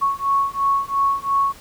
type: beating tone pair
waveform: sine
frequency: 1105 / 1107.9 Hz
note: C#6 / C#6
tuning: -6 / -1 cents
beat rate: 2.9 Hz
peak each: -20 dBFS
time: 0.01-1.53 s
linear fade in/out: 20 ms
effects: pink hiss -44 dBFS RMS until 1.6 s